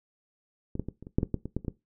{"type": "clicks", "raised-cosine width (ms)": 3, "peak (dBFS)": [-21, -16, -21, -30, -29, -9, -13, -14, -22, -16, -27, -17], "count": 12, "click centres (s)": [0.754, 0.796, 0.886, 1.026, 1.069, 1.185, 1.231, 1.343, 1.456, 1.566, 1.648, 1.682], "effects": ["noise-tail reverb RT60 0.2 s tail -18 dB re dry"]}